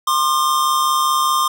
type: tone pair together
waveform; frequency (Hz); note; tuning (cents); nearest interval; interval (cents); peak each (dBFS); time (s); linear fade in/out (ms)
square; 1061 / 1205.9; C6 / D6; +24 / +45; major second; 221; -18; 0.07-1.48; 5
effects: none